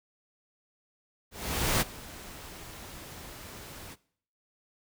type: noise with ADSR envelope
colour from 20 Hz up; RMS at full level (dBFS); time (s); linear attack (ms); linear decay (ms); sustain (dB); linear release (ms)
pink; -25; 1.31-3.96; 500; 25; -20; 35
effects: noise-tail reverb RT60 0.6 s tail -21 dB re dry